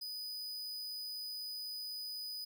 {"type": "tone", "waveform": "45% pulse", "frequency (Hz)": 4978, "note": "D#8", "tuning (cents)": 0, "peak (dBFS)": -40, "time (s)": [0.01, 2.45], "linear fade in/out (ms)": 10, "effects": []}